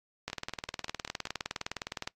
two click trains, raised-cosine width 0.2 ms, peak -17 / -23 dBFS, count 36 / 6, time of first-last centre 0.28-2.075 / 0.3-1.271 s, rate 19.5 / 5.15 Hz, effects noise-tail reverb RT60 0.1 s tail -21 dB re dry + AAC 48 kbps

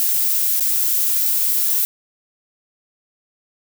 violet noise with dropouts, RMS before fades -18 dBFS, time 0-1.85 s, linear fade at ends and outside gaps 0 ms, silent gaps 0.597-0.607 s, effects none

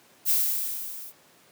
violet noise with level ramp, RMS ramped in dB -20 to -42 dBFS, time 0.25-1.13 s, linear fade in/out 50 ms, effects pink hiss -57 dBFS RMS until 1.51 s + high-pass 200 Hz 12 dB/octave

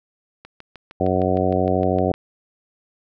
click train, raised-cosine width 0.3 ms, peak -23 dBFS, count 12, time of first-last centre 0.45-2.14 s, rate 6.51 Hz
harmonic tone, 92.5 Hz, F#2, in tune, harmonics 1 / 2 / 3 / 4 / 5 / 6 / 7 / 8, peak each -25 / -25 / -25 / -25 / -25 / -25 / -25 / -25 dBFS, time 1-2.12 s, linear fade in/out 5 ms
effects none

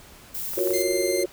violet noise, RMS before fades -31 dBFS, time 0.34-0.83 s, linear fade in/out 10 ms
clicks, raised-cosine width 0.5 ms, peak -24 dBFS, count 4, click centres 0.535 / 0.589 / 0.674 / 0.707 s
sine chord, Gb major seventh, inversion third, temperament equal, 349.2 / 370 / 466.2 / 554.4 Hz, F4 / Gb4 / Bb4 / Db5, 0 / 0 / 0 / 0 cents, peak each -28 / -25 / -30 / -27 dBFS, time 0.57-1.26 s, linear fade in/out 10 ms
10% pulse tone, 2093 Hz, C7, in tune, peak -19 dBFS, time 0.73-1.24 s, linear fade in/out 10 ms
effects pink hiss -48 dBFS RMS until 1.32 s

